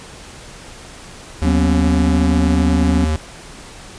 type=tone with vibrato; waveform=square; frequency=77.78 Hz; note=D#2; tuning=in tune; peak=-16 dBFS; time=1.42-3.16 s; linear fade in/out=0 ms; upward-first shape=triangle; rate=14 Hz; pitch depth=13 cents each way
type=chord; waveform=triangle; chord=F# suspended fourth; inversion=none; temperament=equal with one note detuned; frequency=185 / 246.9 / 275.1 Hz; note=F#3 / B3 / C#4; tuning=0 / 0 / -13 cents; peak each=-17 dBFS; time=1.44-3.05 s; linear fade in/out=10 ms
effects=pink hiss -37 dBFS RMS until 3.98 s + resampled to 22050 Hz